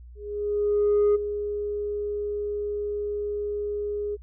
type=tone with ADSR envelope; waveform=sine; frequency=413.4 Hz; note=G#4; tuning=8 cents flat; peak=-14 dBFS; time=0.15-4.17 s; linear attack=1000 ms; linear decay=19 ms; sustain=-12 dB; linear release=29 ms; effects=tanh soft clip ceiling -16 dBFS + added 60 Hz sine -42 dBFS peak until 4.22 s